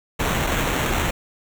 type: noise with sample-and-hold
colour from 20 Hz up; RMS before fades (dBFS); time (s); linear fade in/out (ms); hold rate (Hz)
pink; -22; 0.19-1.11; 10; 4900
effects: none